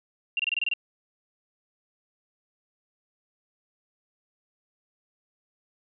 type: tone bursts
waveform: sine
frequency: 2768 Hz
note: F7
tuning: 16 cents flat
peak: -23 dBFS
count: 8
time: 0.37-0.737 s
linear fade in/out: 2 ms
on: 24 ms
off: 25 ms
effects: none